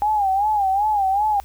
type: tone with vibrato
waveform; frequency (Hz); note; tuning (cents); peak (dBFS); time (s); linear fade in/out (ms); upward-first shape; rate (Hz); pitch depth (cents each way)
sine; 810; G#5; -43; -16; 0.02-1.4; 0; sine; 2.6; 110
effects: added 62 Hz sine -41 dBFS peak until 1.44 s + white hiss -52 dBFS RMS until 1.44 s